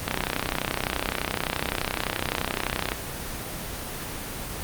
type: click train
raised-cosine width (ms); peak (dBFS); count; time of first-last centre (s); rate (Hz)
0.3; -7; 91; 0.08-2.919; 31.7
effects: pink hiss -33 dBFS RMS until 4.63 s + Opus 24 kbps